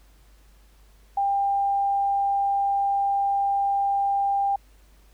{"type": "tone", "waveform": "sine", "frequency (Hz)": 796, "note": "G5", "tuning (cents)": 26, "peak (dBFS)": -20, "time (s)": [1.17, 4.56], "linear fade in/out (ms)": 5, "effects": ["added 50 Hz sine -52 dBFS peak until 5.13 s", "pink hiss -61 dBFS RMS until 5.13 s"]}